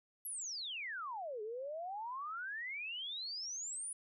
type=exponential two-way sweep; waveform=sine; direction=down then up; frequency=11780 to 413.1 to 10050 Hz; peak=-40 dBFS; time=0.25-3.93 s; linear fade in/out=5 ms; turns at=1.42 s; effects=none